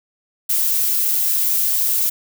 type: noise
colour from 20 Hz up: violet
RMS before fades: -18 dBFS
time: 0.49-2.1 s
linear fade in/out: 10 ms
effects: none